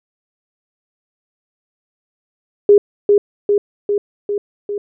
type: tone with echo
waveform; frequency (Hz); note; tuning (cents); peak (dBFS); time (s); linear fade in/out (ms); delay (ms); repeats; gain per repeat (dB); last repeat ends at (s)
sine; 409.3; G#4; -25; -4; 2.69-2.78; 2; 400; 5; -3; 4.78
effects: none